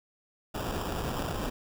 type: noise with sample-and-hold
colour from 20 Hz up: pink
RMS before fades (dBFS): -33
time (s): 0.54-1.5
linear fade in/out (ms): 10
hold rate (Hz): 2100
effects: none